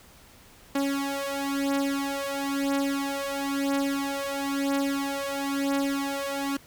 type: beating tone pair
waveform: sawtooth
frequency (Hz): 277.2 / 278.2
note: C#4 / C#4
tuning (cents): 0 / +6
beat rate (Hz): 1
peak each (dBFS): -25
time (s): 0.75-6.57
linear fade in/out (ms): 5
effects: pink hiss -53 dBFS RMS until 6.66 s